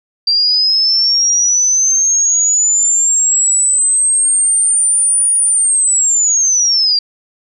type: linear two-way sweep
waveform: sine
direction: up then down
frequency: 4699 to 9600 to 4699 Hz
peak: -9 dBFS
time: 0.27-6.99 s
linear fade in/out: 5 ms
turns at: 5.36 s
effects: none